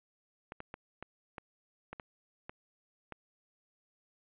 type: clicks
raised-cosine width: 0.5 ms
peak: -27 dBFS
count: 9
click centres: 0.521 / 0.604 / 0.741 / 1.026 / 1.382 / 1.93 / 1.998 / 2.495 / 3.123 s
effects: resampled to 8000 Hz